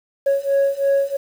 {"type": "beating tone pair", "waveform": "sine", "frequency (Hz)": [552, 555], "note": ["C#5", "C#5"], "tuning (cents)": [-7, 2], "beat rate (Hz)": 3, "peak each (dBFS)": [-17, -16], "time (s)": [0.26, 1.17], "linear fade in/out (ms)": 10, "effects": ["tanh soft clip ceiling -12 dBFS", "7-bit"]}